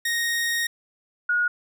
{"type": "tone pair in turn", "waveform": ["sawtooth", "sine"], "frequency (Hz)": [1864.7, 1445.9], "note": ["A#6", "F#6"], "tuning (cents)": [0, -40], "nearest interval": "major third", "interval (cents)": 440, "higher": "first", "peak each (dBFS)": -19, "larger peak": "neither", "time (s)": [[0.05, 0.67], [1.29, 1.48]], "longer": "first", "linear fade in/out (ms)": 5, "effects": []}